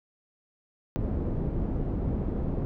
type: low-pass noise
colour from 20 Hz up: pink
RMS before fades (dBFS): -29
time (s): 0.96-2.65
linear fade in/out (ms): 0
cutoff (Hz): 360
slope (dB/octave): 12
effects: none